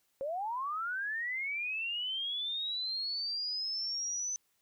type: linear sweep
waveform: sine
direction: up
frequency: 523.3 to 6090 Hz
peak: -33 dBFS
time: 0.21-4.36 s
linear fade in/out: 0 ms
effects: white hiss -75 dBFS RMS until 4.61 s